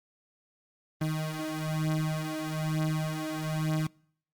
35% pulse beating tone pair, 155.6 / 156.7 Hz, D#3 / D#3, 0 / +13 cents, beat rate 1.1 Hz, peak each -30 dBFS, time 1.01-3.87 s, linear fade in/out 5 ms, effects noise-tail reverb RT60 0.6 s tail -25 dB re dry + Opus 32 kbps

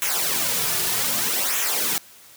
white noise with flanger, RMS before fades -23 dBFS, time 0.02-1.98 s, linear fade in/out 0 ms, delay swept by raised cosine 0.21 to 3.81 ms, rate 0.64 Hz, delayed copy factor -0.7, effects white hiss -48 dBFS RMS until 2.36 s + high-pass 80 Hz 12 dB/octave

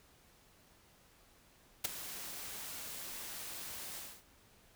white noise with ADSR envelope, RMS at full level -30 dBFS, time 1.84-4.23 s, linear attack 11 ms, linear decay 10 ms, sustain -15 dB, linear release 260 ms, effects pink hiss -65 dBFS RMS until 4.75 s

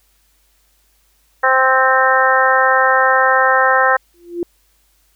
harmonic tone, 261.6 Hz, C4, in tune, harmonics 2 / 3 / 4 / 5 / 6 / 7, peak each -17 / -17 / -17 / -17 / -17 / -17 dBFS, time 1.43-3.97 s, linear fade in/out 10 ms
sine tone with exponential growth, 345.9 Hz, F4, 17 cents flat, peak -14 dBFS, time 4.14-4.43 s, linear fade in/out 1 ms, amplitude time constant 62 ms
effects added 50 Hz sine -59 dBFS peak until 5.15 s + white hiss -59 dBFS RMS until 5.15 s

